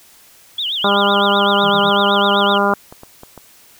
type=tone with vibrato; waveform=sine; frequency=3290 Hz; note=G#7; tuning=17 cents flat; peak=-18 dBFS; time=0.58-2.58 s; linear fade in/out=5 ms; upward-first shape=triangle; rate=7.9 Hz; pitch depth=270 cents each way
type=harmonic tone; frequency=201 Hz; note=G3; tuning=44 cents sharp; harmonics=1 / 2 / 3 / 4 / 5 / 6 / 7; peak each=-20 / -20 / -20 / -20 / -20 / -20 / -20 dBFS; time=0.84-2.74 s; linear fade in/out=2 ms
type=tone bursts; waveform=triangle; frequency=165 Hz; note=E3; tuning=2 cents sharp; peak=-24 dBFS; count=3; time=1.63-1.902 s; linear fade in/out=10 ms; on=72 ms; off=28 ms
type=clicks; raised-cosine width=1 ms; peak=-21 dBFS; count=7; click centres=1.75 / 1.943 / 1.996 / 2.925 / 3.034 / 3.234 / 3.377 s
effects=white hiss -47 dBFS RMS until 3.79 s